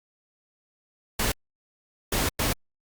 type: noise bursts at uneven times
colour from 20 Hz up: pink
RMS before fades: -25 dBFS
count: 3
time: 1.19-1.32 / 2.12-2.29 / 2.39-2.53 s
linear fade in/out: 5 ms
effects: Opus 48 kbps